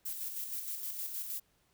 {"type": "noise with tremolo", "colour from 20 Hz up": "violet", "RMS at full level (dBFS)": -38, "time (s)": [0.05, 1.4], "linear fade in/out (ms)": 10, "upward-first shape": "square", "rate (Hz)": 6.4, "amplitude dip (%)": 40, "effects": ["pink hiss -72 dBFS RMS until 1.73 s"]}